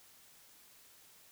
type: silence
effects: white hiss -61 dBFS RMS until 1.31 s